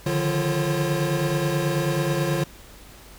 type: tone cluster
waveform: square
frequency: 145.3 / 154.6 / 174.5 / 345.2 / 541 Hz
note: D3 / D#3 / F3 / F4 / C#5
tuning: -18 / -11 / -1 / -20 / -42 cents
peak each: -26 / -30 / -32 / -28 / -30 dBFS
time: 0.06-2.44 s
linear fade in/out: 5 ms
effects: added 50 Hz sine -47 dBFS peak until 3.18 s + pink hiss -47 dBFS RMS until 3.18 s